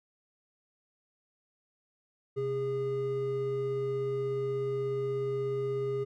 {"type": "tone pair together", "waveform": "triangle", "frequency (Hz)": [130.81, 409], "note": ["C3", "G#4"], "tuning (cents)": [0, -26], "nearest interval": "octave + minor sixth", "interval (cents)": 1974, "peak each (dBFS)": [-35, -28], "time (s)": [2.36, 6.05], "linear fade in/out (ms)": 20, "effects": []}